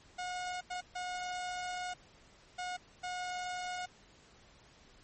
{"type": "tone bursts at uneven times", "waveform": "sawtooth", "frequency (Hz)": 724, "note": "F#5", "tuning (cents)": -38, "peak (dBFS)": -33, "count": 5, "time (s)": [[0.18, 0.61], [0.7, 0.81], [0.95, 1.94], [2.58, 2.77], [3.03, 3.86]], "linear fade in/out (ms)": 10, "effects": ["pink hiss -61 dBFS RMS until 5.03 s", "MP3 32 kbps"]}